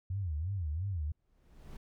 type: tone with vibrato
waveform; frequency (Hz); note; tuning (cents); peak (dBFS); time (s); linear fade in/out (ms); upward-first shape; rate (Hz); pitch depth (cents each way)
sine; 86.2; F2; -22; -32; 0.1-1.12; 5; sine; 2.9; 270
type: noise with exponential growth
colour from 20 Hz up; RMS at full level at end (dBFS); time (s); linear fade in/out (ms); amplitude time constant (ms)
brown; -44; 1.08-1.77; 5; 150
effects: none